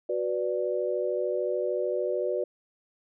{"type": "chord", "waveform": "sine", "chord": "B minor", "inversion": "second", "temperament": "equal", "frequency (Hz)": [370, 493.9, 587.3], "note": ["F#4", "B4", "D5"], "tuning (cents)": [0, 0, 0], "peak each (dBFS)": -30, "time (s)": [0.09, 2.44], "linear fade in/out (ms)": 5, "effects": []}